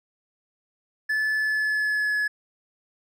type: tone with pitch glide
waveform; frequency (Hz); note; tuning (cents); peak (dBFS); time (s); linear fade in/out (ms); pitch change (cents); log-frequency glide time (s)
triangle; 1734 to 1700.3; A6 to G#6; -26 to +40; -20; 1.09-2.28; 10; -34; 1.35-2.17
effects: none